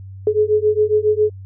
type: beating tone pair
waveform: sine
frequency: 421.5 / 428.8 Hz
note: G#4 / A4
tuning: +26 / -45 cents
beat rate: 7.3 Hz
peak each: -16 / -16 dBFS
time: 0.27-1.3 s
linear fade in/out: 2 ms
effects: added 96 Hz sine -32 dBFS peak until 1.45 s